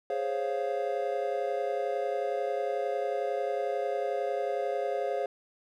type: chord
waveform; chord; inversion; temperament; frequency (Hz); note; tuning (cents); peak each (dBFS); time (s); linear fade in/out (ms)
triangle; Db major seventh; second; equal; 415.3 / 523.3 / 554.4 / 698.5; Ab4 / C5 / Db5 / F5; 0 / 0 / 0 / 0; -32; 0.1-5.26; 2
effects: none